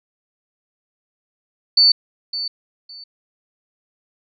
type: tone with echo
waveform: sine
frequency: 4500 Hz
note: C#8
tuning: 25 cents sharp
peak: -9 dBFS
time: 1.77-1.92 s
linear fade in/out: 5 ms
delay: 560 ms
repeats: 2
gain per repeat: -13 dB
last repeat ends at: 3.04 s
effects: none